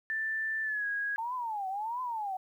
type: tone with pitch glide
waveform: sine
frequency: 1769 to 1650.5 Hz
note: A6 to G#6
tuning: +9 to -11 cents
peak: -30 dBFS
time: 0.1-1.16 s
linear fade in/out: 0 ms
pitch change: -120 cents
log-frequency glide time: 0.63-0.86 s
type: tone with vibrato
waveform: sine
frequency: 876 Hz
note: A5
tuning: 8 cents flat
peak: -32 dBFS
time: 1.18-2.37 s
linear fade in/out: 5 ms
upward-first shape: triangle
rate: 1.5 Hz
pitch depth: 280 cents each way
effects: 11-bit

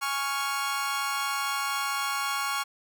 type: chord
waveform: sawtooth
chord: Db major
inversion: second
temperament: equal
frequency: 830.6 / 1108.7 / 1396.9 Hz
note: Ab5 / Db6 / F6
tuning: 0 / 0 / 0 cents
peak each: -31 / -26 / -29 dBFS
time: 0.01-2.64 s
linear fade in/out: 20 ms
effects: none

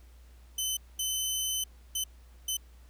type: tone bursts at uneven times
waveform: 15% pulse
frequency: 3044 Hz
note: F#7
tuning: 48 cents sharp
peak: -22 dBFS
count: 4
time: 0.58-0.77 / 0.99-1.64 / 1.95-2.04 / 2.48-2.57 s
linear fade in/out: 5 ms
effects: added 60 Hz sine -51 dBFS peak until 2.89 s + pink hiss -64 dBFS RMS until 2.89 s

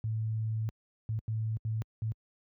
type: tone bursts at uneven times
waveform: sine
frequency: 110.3 Hz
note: A2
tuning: 5 cents sharp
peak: -29 dBFS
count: 5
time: 0.04-0.69 / 1.09-1.19 / 1.28-1.57 / 1.65-1.82 / 2.02-2.12 s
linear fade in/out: 0 ms
effects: high-pass 60 Hz 12 dB/octave

